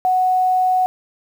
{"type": "tone with quantisation", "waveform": "sine", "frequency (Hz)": 740, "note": "F#5", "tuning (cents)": 0, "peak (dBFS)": -13, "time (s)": [0.05, 0.86], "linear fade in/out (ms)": 0, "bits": 7, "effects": []}